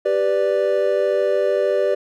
triangle chord, G major, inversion none, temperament equal, 392 / 493.9 / 587.3 Hz, G4 / B4 / D5, 0 / 0 / 0 cents, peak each -19 / -20 / -17 dBFS, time 0.05-1.95 s, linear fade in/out 10 ms, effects none

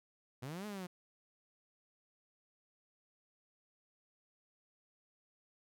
sawtooth linear two-way sweep, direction up then down, 118.1 to 214.6 to 174.9 Hz, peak -38 dBFS, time 0.42-0.87 s, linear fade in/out 10 ms, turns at 0.66 s, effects none

